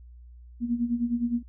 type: tone with tremolo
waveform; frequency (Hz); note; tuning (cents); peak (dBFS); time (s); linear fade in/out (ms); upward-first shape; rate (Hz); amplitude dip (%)
sine; 238; A#3; +36; -21; 0.6-1.43; 50; sine; 9.7; 75
effects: added 60 Hz sine -45 dBFS peak until 1.48 s